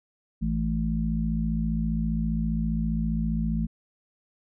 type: harmonic tone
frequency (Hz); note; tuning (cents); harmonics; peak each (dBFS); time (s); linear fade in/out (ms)
55; A1; 0; 1 / 3 / 4; -28 / -28 / -28; 0.41-3.67; 20
effects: none